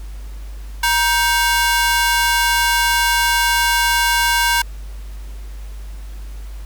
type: ring-modulated tone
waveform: sawtooth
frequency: 1256 Hz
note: D#6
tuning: 16 cents sharp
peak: -7 dBFS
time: 0.83-4.62 s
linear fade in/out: 5 ms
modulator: 309 Hz
effects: added 50 Hz sine -28 dBFS peak until 6.65 s + pink hiss -46 dBFS RMS until 6.65 s